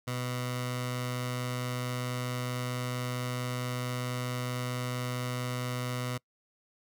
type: tone with notch filter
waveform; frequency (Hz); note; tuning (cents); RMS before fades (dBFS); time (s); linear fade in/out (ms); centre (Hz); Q
15% pulse; 124.5; B2; +14; -34; 0.07-6.18; 10; 330; 1
effects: noise-tail reverb RT60 0.1 s tail -24 dB re dry